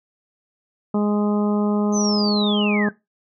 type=harmonic tone; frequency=207.7 Hz; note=G#3; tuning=in tune; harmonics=1 / 2 / 3 / 4 / 5 / 6; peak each=-18 / -25 / -30 / -32 / -35 / -35 dBFS; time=0.94-2.89 s; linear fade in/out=5 ms
type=linear sweep; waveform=sine; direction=down; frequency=6300 to 1494 Hz; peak=-23 dBFS; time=1.92-2.91 s; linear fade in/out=50 ms
effects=noise-tail reverb RT60 0.2 s tail -18 dB re dry